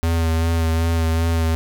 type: tone with vibrato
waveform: square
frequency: 82.2 Hz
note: E2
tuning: 4 cents flat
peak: -17 dBFS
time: 0.03-1.55 s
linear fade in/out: 0 ms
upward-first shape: sine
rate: 2.6 Hz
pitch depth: 24 cents each way
effects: none